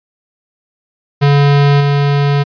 square tone with level steps, 142.6 Hz, C#3, 49 cents sharp, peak -7 / -10 dBFS, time 1.21-2.44 s, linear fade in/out 20 ms, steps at 1.8 s, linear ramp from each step 10 ms, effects resampled to 11025 Hz

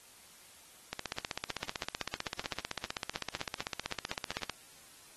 click train, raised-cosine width 0.2 ms, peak -17 dBFS, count 57, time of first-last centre 0.93-4.497 s, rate 15.7 Hz, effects white hiss -57 dBFS RMS until 5.16 s + AAC 32 kbps

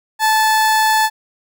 30% pulse tone, 872 Hz, A5, 16 cents flat, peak -9 dBFS, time 0.19-1.1 s, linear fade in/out 50 ms, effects none

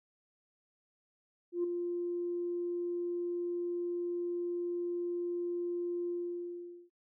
sine tone with ADSR envelope, 349.2 Hz, F4, in tune, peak -26 dBFS, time 1.52-6.9 s, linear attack 120 ms, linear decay 6 ms, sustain -6 dB, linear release 810 ms, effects noise-tail reverb RT60 0.3 s tail -26 dB re dry + tanh soft clip ceiling -25 dBFS

